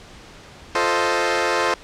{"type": "chord", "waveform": "15% pulse", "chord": "F dominant seventh", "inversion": "none", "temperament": "equal", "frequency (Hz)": [349.2, 440, 523.3, 622.3], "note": ["F4", "A4", "C5", "Eb5"], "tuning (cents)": [0, 0, 0, 0], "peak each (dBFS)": [-18, -17, -16, -19], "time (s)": [0.75, 1.74], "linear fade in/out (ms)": 2, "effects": ["pink hiss -43 dBFS RMS until 1.83 s", "low-pass 6000 Hz 12 dB/octave"]}